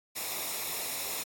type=noise with comb filter; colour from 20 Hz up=white; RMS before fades=-35 dBFS; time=0.15-1.24 s; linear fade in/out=20 ms; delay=0.65 ms; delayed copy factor=-0.6; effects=AAC 64 kbps